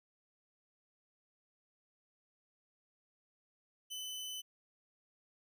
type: tone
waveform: sawtooth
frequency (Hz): 3019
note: F#7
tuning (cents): +34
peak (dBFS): -38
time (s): 3.9-4.42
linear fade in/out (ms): 20
effects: none